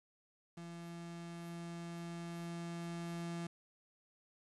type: tone with level ramp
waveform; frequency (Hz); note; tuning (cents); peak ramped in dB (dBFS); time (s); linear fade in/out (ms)
35% pulse; 170; F3; -46; -45 to -38; 0.57-3.47; 5
effects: resampled to 24000 Hz + 11-bit